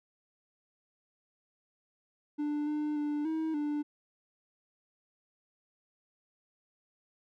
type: tone with pitch steps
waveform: triangle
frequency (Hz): 295.7 / 299.9 / 295.4 / 318.5 / 295.4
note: D4 / D4 / D4 / D#4 / D4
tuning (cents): +12 / +36 / +10 / +41 / +10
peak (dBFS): -28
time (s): 2.38-3.83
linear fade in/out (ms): 20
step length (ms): 290
effects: none